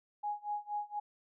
sine tone with tremolo, 830.6 Hz, G#5, in tune, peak -32 dBFS, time 0.23-1 s, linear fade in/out 10 ms, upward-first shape sine, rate 4.2 Hz, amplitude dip 95%, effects none

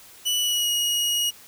sawtooth tone with pitch glide, 2960 to 2889 Hz, F#7 to F#7, 0 to -42 cents, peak -18 dBFS, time 0.25-1.31 s, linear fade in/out 20 ms, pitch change -42 cents, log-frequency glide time 0.4-0.7 s, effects white hiss -48 dBFS RMS until 1.47 s

